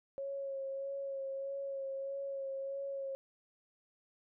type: tone with vibrato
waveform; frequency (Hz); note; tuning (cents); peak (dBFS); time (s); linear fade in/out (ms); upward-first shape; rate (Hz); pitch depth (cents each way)
sine; 547; C#5; -23; -37; 0.18-3.15; 0; sine; 1.6; 21
effects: none